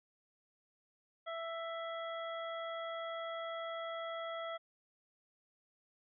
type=harmonic tone; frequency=662 Hz; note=E5; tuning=7 cents sharp; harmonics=1 / 2 / 3 / 5; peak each=-41 / -44 / -49 / -51 dBFS; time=1.26-4.58 s; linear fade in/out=20 ms; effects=none